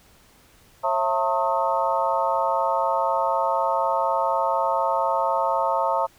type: harmonic tone with a mistuned harmonic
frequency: 180 Hz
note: F#3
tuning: 47 cents flat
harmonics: 3 / 4 / 5 / 6 / 7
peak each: -27 / -26 / -23 / -28 / -29 dBFS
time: 0.83-6.07 s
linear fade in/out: 20 ms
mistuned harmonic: 4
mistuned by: -140 cents
effects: pink hiss -55 dBFS RMS until 6.18 s